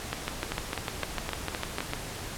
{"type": "two click trains", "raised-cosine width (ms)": 0.3, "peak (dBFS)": [-13, -14], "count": [13, 6], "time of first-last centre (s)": [[0.13, 1.935], [0.52, 1.805]], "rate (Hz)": [6.65, 3.89], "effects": ["pink hiss -38 dBFS RMS until 2.37 s", "low-pass 12000 Hz 12 dB/octave"]}